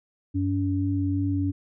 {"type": "tone pair together", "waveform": "sine", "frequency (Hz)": [95.6, 283.9], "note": ["G2", "C#4"], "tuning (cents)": [-43, 41], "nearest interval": "octave + perfect fifth", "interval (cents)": 1884, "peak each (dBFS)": -25, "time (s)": [0.34, 1.52], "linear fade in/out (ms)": 20, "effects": []}